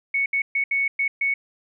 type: tone bursts at uneven times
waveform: sine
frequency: 2217 Hz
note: C#7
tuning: in tune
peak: -19 dBFS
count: 6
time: 0.14-0.26 / 0.33-0.42 / 0.55-0.64 / 0.71-0.88 / 0.99-1.08 / 1.21-1.34 s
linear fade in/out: 5 ms
effects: none